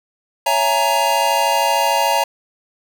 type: chord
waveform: square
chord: A# half-diminished seventh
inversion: first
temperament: just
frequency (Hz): 559.4 / 671.3 / 839.1 / 932.3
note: C#5 / E5 / G#5 / A#5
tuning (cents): +16 / +31 / +18 / 0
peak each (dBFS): -23 / -23 / -21 / -18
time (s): 0.46-2.24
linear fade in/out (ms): 5
effects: none